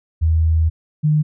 sine tone pair in turn, 80.5 / 151.96 Hz, E2 / D#3, -41 / -41 cents, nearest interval major seventh, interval 1100 cents, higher second, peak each -12 dBFS, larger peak neither, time 0.21-0.7 / 1.03-1.23 s, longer first, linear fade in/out 20 ms, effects none

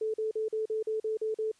sine tone bursts, 436.8 Hz, A4, 13 cents flat, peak -28 dBFS, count 9, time 0.01-1.516 s, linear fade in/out 5 ms, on 130 ms, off 42 ms, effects white hiss -66 dBFS RMS until 1.59 s + resampled to 22050 Hz

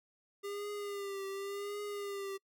square tone with vibrato, 401.2 Hz, G4, 40 cents sharp, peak -39 dBFS, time 0.43-2.38 s, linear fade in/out 20 ms, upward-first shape triangle, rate 0.9 Hz, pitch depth 55 cents each way, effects noise-tail reverb RT60 0.1 s tail -25 dB re dry

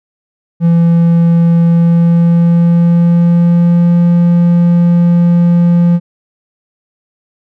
triangle tone with pitch glide, 168.7 to 172.64 Hz, E3 to F3, +40 to -20 cents, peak -3 dBFS, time 0.6-6 s, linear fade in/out 50 ms, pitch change +40 cents, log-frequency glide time 1.64-3.97 s, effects none

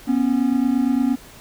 triangle tone pair together, 244.4 / 273.1 Hz, B3 / C#4, -18 / -26 cents, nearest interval major second, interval 192 cents, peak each -17 dBFS, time 0.07-1.16 s, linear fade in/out 20 ms, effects pink hiss -44 dBFS RMS until 1.4 s

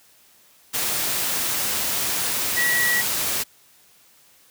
sine tone in noise, 1933 Hz, B6, 38 cents flat, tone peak -19 dBFS, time 2.56-3.02 s, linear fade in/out 20 ms, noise white, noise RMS -24 dBFS, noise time 0.73-3.44 s, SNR +2 dB, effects white hiss -55 dBFS RMS until 4.5 s + high-pass 60 Hz 12 dB/octave

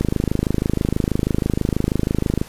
click train, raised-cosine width 3 ms, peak -5 dBFS, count 64, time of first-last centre 0.01-2.415 s, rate 26.2 Hz, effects pink hiss -42 dBFS RMS until 2.48 s + resampled to 32000 Hz

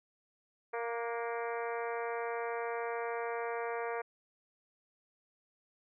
harmonic tone with a mistuned harmonic, 233.1 Hz, A#3, in tune, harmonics 2 / 3 / 4 / 5 / 6 / 7 / 8 / 9 / 10, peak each -37 / -41 / -43 / -45 / -47 / -48 / -49 / -50 / -51 dBFS, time 0.73-4.02 s, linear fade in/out 10 ms, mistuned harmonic 6, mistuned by +36 cents, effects none

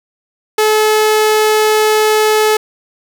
sawtooth tone, 430.3 Hz, A4, 39 cents flat, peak -5 dBFS, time 0.58-2.57 s, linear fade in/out 5 ms, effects none

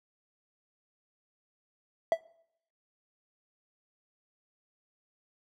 triangle tone with exponential decay, 659.3 Hz, E5, in tune, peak -16 dBFS, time 2.12-2.21 s, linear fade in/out 1 ms, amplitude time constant 19 ms, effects noise-tail reverb RT60 0.7 s tail -22 dB re dry

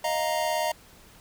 square chord, Eb suspended second, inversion none, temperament just, 622.3 / 700 / 933.4 Hz, Eb5 / F5 / Bb5, 0 / +4 / +2 cents, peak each -29 / -31 / -30 dBFS, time 0.04-0.72 s, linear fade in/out 5 ms, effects pink hiss -53 dBFS RMS until 1.2 s

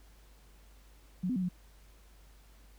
sine tone with pitch steps, 181.8 / 253.5 / 185.7 / 179.3 Hz, F#3 / B3 / F#3 / F3, -30 / +45 / +7 / +46 cents, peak -29 dBFS, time 1.23-1.49 s, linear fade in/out 10 ms, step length 65 ms, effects added 50 Hz sine -56 dBFS peak until 2.78 s + pink hiss -64 dBFS RMS until 2.78 s

